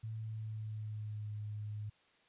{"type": "tone with pitch glide", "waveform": "sine", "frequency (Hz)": [110.7, 105.4], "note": ["A2", "G#2"], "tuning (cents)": [11, 26], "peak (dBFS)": -39, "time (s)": [0.03, 1.9], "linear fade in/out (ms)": 10, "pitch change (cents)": -85, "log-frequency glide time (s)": [0.15, 1.29], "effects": ["white hiss -69 dBFS RMS until 2.28 s", "resampled to 8000 Hz"]}